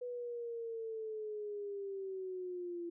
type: linear sweep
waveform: sine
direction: down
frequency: 493.9 to 340 Hz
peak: -39 dBFS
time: 0.01-2.9 s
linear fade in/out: 10 ms
effects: none